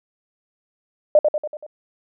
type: tone with echo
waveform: sine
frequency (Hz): 603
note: D5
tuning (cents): +46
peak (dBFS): -8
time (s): 1.15-1.19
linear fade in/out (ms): 2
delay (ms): 95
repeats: 5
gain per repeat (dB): -5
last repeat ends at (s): 1.665
effects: none